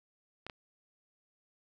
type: clicks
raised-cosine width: 0.3 ms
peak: -26 dBFS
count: 2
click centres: 0.466 / 0.498 s
effects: none